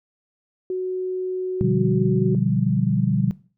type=tone with pitch glide; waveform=sine; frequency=370 to 372.6 Hz; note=F#4 to F#4; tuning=0 to +12 cents; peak=-22 dBFS; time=0.7-2.35 s; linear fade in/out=2 ms; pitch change=+12 cents; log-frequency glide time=1.55-2 s
type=chord; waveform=sine; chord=G dominant seventh; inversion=first; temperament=just; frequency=122.5 / 147 / 176.4 / 196 Hz; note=B2 / D3 / F3 / G3; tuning=-14 / +2 / +18 / 0 cents; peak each=-23 dBFS; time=1.61-3.31 s; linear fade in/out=0 ms
effects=noise-tail reverb RT60 0.4 s tail -20 dB re dry